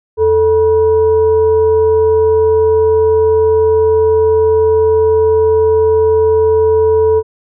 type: tone with frequency modulation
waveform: sine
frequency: 440 Hz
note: A4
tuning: in tune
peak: -7 dBFS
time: 0.17-7.23 s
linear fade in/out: 50 ms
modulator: 526 Hz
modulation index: 0.38
effects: none